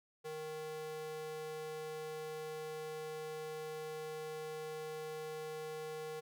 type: tone with high-pass filter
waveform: square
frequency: 155.56 Hz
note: D#3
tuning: in tune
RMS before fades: -44 dBFS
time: 0.24-6.21 s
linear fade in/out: 20 ms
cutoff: 390 Hz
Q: 2.8
effects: none